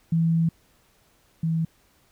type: tone pair in turn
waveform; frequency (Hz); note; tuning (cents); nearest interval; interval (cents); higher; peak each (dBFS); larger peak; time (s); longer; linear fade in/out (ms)
sine; 164.81 / 162.82; E3 / E3; 0 / -21; unison; 21; first; -18 / -21; first; 0.12-0.49 / 1.43-1.65; first; 5
effects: pink hiss -62 dBFS RMS until 2.11 s